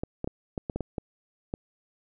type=clicks; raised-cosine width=2 ms; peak=-17 dBFS; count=9; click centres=0.035 / 0.244 / 0.275 / 0.578 / 0.698 / 0.76 / 0.807 / 0.982 / 1.539 s; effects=none